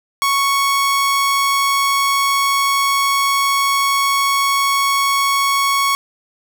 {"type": "tone", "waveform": "sawtooth", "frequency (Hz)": 1108.7, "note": "C#6", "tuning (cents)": 0, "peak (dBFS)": -10, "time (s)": [0.22, 5.95], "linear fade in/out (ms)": 0, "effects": []}